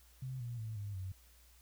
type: tone with pitch steps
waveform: sine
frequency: 130 / 119.9 / 110.59 / 102 / 94.07 Hz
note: C3 / A#2 / A2 / G#2 / F#2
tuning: -11 / +49 / +9 / -31 / +29 cents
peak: -39 dBFS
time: 0.22-1.12 s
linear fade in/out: 5 ms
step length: 180 ms
effects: added 60 Hz sine -62 dBFS peak until 1.61 s + white hiss -66 dBFS RMS until 1.61 s